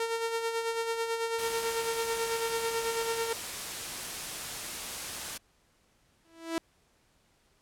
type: tone with tremolo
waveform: sawtooth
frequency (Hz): 457.6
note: A#4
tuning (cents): -32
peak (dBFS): -24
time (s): 0-3.33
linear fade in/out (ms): 2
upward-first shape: sine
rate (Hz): 9.1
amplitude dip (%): 50
type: noise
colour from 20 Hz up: white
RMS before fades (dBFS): -37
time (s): 1.38-5.38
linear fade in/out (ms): 10
type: tone with exponential growth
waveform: sawtooth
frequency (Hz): 329.6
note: E4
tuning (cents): 0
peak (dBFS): -23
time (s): 6.25-6.58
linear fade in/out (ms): 1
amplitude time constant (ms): 71
effects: pink hiss -68 dBFS RMS until 7.61 s + low-pass 11000 Hz 12 dB/octave